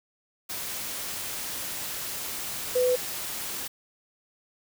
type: tone in noise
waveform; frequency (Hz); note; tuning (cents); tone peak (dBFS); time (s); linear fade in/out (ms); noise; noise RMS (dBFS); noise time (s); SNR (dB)
sine; 501; B4; +25; -20; 2.75-2.96; 10; white; -34; 0.49-3.68; +11
effects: none